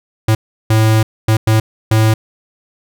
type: tone bursts at uneven times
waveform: square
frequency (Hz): 110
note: A2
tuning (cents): 0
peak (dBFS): -9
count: 5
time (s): 0.28-0.35 / 0.7-1.03 / 1.28-1.37 / 1.47-1.6 / 1.91-2.14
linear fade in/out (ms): 5
effects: none